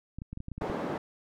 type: clicks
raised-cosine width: 5 ms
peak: -26 dBFS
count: 10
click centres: 0.186 / 0.219 / 0.33 / 0.374 / 0.404 / 0.484 / 0.517 / 0.58 / 0.621 / 0.699 s
type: band-pass noise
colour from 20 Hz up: white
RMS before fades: -34 dBFS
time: 0.61-0.98 s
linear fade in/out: 5 ms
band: 190 to 620 Hz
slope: 12 dB/octave
effects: none